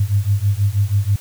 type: beating tone pair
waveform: sine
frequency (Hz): 98 / 104.2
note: G2 / G#2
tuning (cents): 0 / +6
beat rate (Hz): 6.2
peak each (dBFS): -17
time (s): 0-1.16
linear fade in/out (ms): 5
effects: white hiss -41 dBFS RMS until 1.2 s